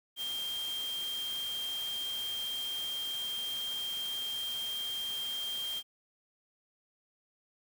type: tone in noise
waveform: sine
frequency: 3188 Hz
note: G7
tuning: 28 cents sharp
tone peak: -34 dBFS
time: 0.16-5.83 s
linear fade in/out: 50 ms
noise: white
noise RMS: -45 dBFS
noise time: 0.16-5.83 s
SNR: +8 dB
effects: none